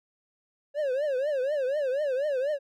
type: tone with vibrato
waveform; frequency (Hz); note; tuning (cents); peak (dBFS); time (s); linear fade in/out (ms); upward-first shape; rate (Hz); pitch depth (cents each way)
triangle; 554; C#5; -1; -23; 0.74-2.59; 50; triangle; 4.1; 200
effects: none